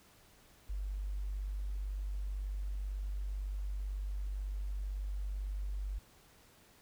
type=tone; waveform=sine; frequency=49 Hz; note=G1; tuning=in tune; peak=-35 dBFS; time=0.69-5.99 s; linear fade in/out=10 ms; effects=pink hiss -63 dBFS RMS until 6.81 s